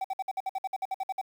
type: tone bursts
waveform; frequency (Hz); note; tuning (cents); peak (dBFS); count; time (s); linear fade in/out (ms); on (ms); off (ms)
triangle; 766; G5; -40; -26; 14; 0.01-1.214; 5; 34; 56
effects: 9-bit